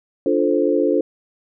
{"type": "chord", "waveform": "sine", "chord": "D minor seventh", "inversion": "none", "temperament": "equal", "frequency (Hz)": [293.7, 349.2, 440, 523.3], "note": ["D4", "F4", "A4", "C5"], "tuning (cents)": [0, 0, 0, 0], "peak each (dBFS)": [-20, -20, -20, -21], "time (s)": [0.26, 1.01], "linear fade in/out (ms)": 2, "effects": []}